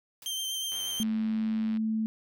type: noise with exponential decay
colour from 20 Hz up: white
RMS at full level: -45 dBFS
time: 0.22-0.37 s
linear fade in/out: 2 ms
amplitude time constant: 31 ms
type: tone with vibrato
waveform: sawtooth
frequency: 3136 Hz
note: G7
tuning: in tune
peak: -28 dBFS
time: 0.26-1.03 s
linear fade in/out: 0 ms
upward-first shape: triangle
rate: 8.3 Hz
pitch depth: 23 cents each way
type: click train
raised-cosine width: 0.3 ms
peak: -32 dBFS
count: 105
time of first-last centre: 0.72-1.772 s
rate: 98.9 Hz
type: tone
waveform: sine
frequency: 220 Hz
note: A3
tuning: in tune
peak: -26 dBFS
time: 1-2.06 s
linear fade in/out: 0 ms
effects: none